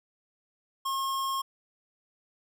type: tone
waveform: square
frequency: 1078 Hz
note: C#6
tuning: 49 cents flat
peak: -29 dBFS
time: 0.85-1.42 s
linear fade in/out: 10 ms
effects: none